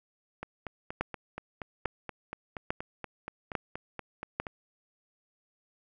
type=two click trains; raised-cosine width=0.5 ms; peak=-14 / -22 dBFS; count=5 / 18; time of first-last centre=1.01-4.4 / 0.43-4.468 s; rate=1.18 / 4.21 Hz; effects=none